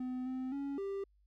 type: tone with pitch steps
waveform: triangle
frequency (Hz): 253.7 / 258.3 / 279.4 / 394.2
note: B3 / C4 / C#4 / G4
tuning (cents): +47 / -22 / +14 / +10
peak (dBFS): -34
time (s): 0-1.04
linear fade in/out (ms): 5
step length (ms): 260
effects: added 50 Hz sine -66 dBFS peak until 1.26 s